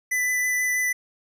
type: tone with vibrato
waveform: square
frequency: 1995 Hz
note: B6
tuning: 17 cents sharp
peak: -22 dBFS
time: 0.11-0.93 s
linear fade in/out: 10 ms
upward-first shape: sine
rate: 6.2 Hz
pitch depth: 9 cents each way
effects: none